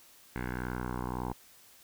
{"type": "tone with low-pass filter sweep", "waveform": "10% pulse", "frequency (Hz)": 61.8, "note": "B1", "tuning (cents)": 2, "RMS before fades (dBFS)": -36, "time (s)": [0.36, 1.33], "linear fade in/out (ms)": 0, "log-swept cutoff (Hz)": [1900, 890], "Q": 3.1, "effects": ["white hiss -58 dBFS RMS until 1.83 s"]}